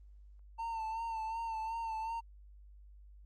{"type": "tone with vibrato", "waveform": "triangle", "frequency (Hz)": 900, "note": "A5", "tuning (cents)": 39, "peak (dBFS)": -34, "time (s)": [0.58, 2.21], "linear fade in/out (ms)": 20, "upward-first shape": "sine", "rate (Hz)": 2.7, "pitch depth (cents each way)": 41, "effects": ["added 50 Hz sine -53 dBFS peak until 3.25 s", "Opus 24 kbps"]}